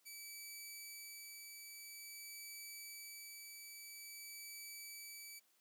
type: tone with tremolo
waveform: 10% pulse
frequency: 2300 Hz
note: D7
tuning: 37 cents flat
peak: -40 dBFS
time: 0.05-5.4 s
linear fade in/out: 20 ms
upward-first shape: sine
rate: 0.49 Hz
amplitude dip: 25%
effects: white hiss -75 dBFS RMS until 5.6 s + high-pass 200 Hz 12 dB/octave